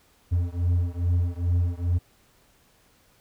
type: beating tone pair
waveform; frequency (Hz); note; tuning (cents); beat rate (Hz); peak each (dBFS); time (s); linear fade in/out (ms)
triangle; 86.4 / 88.8; F2 / F2; -18 / +29; 2.4; -22 / -23; 0.31-1.99; 20
effects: pink hiss -61 dBFS RMS until 3.2 s